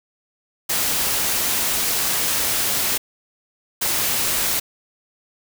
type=noise bursts at uneven times; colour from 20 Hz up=white; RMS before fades=-21 dBFS; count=2; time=0.69-2.98 / 3.81-4.6 s; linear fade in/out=10 ms; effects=none